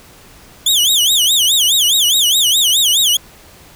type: tone with vibrato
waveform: sawtooth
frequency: 3322 Hz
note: G#7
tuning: in tune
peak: -7 dBFS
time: 0.66-3.17 s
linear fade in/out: 5 ms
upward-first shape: sine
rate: 4.8 Hz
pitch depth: 240 cents each way
effects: pink hiss -42 dBFS RMS until 3.75 s